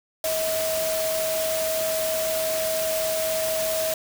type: tone in noise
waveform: sine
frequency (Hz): 639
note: D#5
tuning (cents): +46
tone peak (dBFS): -24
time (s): 0.24-3.94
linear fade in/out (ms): 2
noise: white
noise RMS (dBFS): -29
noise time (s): 0.24-3.94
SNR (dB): +2
effects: none